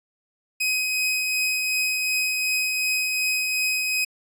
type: tone with tremolo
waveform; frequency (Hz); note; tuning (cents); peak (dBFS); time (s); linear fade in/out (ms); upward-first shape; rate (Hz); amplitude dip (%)
sawtooth; 2521; D#7; +22; -17; 0.6-4.05; 10; triangle; 2.7; 30
effects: resampled to 32000 Hz

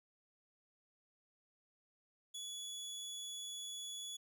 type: tone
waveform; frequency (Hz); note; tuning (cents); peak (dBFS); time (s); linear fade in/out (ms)
25% pulse; 3401; G#7; +40; -40; 2.34-4.17; 10
effects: none

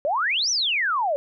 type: exponential two-way sweep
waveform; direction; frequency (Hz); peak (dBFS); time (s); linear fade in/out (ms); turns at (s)
sine; up then down; 546 to 6140 to 546; -20; 0.05-1.16; 0; 0.5
effects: none

